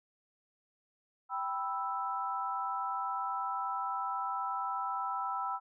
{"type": "chord", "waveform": "sine", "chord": "E minor", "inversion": "first", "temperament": "equal", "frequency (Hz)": [784, 987.8, 1318.5], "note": ["G5", "B5", "E6"], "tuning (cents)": [0, 0, 0], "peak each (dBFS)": [-38, -37, -36], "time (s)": [1.29, 5.6], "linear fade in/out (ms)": 50, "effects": []}